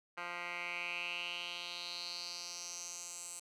10% pulse tone with band-pass filter sweep, 174.61 Hz, F3, in tune, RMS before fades -43 dBFS, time 0.17-3.4 s, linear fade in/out 10 ms, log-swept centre 1700 to 8200 Hz, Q 4.4, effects none

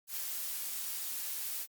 blue noise with ADSR envelope, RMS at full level -36 dBFS, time 0.07-1.67 s, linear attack 100 ms, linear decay 4 ms, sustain -2 dB, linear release 50 ms, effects Opus 48 kbps

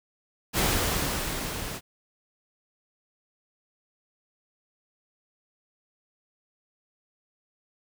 pink noise with level ramp, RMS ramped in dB -23 to -36 dBFS, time 0.53-1.81 s, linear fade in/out 50 ms, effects none

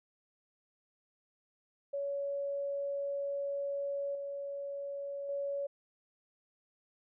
sine tone with level steps, 562 Hz, C#5, 24 cents sharp, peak -33 / -37 / -33 dBFS, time 1.93-5.67 s, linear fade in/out 10 ms, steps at 4.15 / 5.29 s, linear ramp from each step 2 ms, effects none

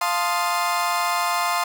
35% pulse chord, F dominant seventh, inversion none, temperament equal, 698.5 / 880 / 1046.5 / 1244.5 Hz, F5 / A5 / C6 / Eb6, 0 / 0 / 0 / 0 cents, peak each -24 / -27 / -22 / -26 dBFS, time 0.01-1.64 s, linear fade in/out 5 ms, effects none

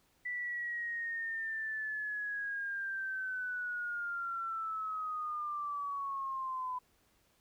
sine linear sweep, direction down, 1975.5 to 1000 Hz, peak -35 dBFS, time 0.25-6.79 s, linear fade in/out 10 ms, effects pink hiss -71 dBFS RMS until 7.4 s

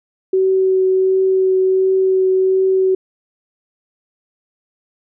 sine tone with vibrato, 377.8 Hz, F#4, 36 cents sharp, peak -11 dBFS, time 0.33-2.95 s, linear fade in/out 5 ms, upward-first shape triangle, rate 1.4 Hz, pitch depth 11 cents each way, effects none

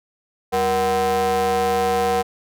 square ring-modulated tone, 138.59 Hz, C#3, in tune, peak -15 dBFS, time 0.52-2.23 s, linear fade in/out 20 ms, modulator 612 Hz, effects none

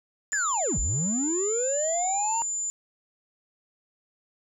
sine tone, 7100 Hz, A8, 15 cents sharp, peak -27 dBFS, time 0.32-2.7 s, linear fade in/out 0 ms
triangle linear two-way sweep, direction down then up, 1760 to 39.65 to 936 Hz, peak -24 dBFS, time 0.33-2.42 s, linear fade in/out 0 ms, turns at 0.79 s
effects none

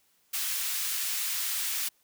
white high-pass noise, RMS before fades -31 dBFS, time 0.33-1.89 s, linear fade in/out 10 ms, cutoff 1600 Hz, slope 12 dB/octave, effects white hiss -68 dBFS RMS until 2.03 s

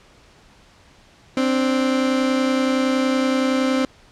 30% pulse tone pair together, 261.6 / 292.3 Hz, C4 / D4, 0 / -8 cents, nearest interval major second, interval 192 cents, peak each -15 / -23 dBFS, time 1.37-3.85 s, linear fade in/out 2 ms, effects pink hiss -51 dBFS RMS until 4.11 s + low-pass 6000 Hz 12 dB/octave

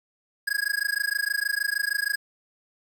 square tone with amplitude modulation, 1653 Hz, G#6, 9 cents flat, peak -21 dBFS, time 0.47-2.16 s, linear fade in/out 10 ms, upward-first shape sine, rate 26.4 Hz, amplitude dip 100%, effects 9-bit

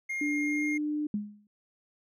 triangle tone, 2129 Hz, C7, 30 cents sharp, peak -29 dBFS, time 0.09-0.78 s, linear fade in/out 10 ms
sine tone with pitch glide, 293.7 to 299.4 Hz, D4 to D4, 0 to +33 cents, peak -28 dBFS, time 0.21-1.07 s, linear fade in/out 5 ms, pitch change +33 cents, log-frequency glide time 0.41-0.68 s
sine tone with exponential decay, 207.7 Hz, G#3, in tune, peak -25 dBFS, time 1.14-1.47 s, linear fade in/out 2 ms, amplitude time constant 71 ms
effects none

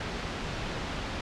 pink low-pass noise, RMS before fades -35 dBFS, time 0-1.21 s, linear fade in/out 5 ms, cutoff 4200 Hz, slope 12 dB/octave, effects low-pass 8000 Hz 12 dB/octave

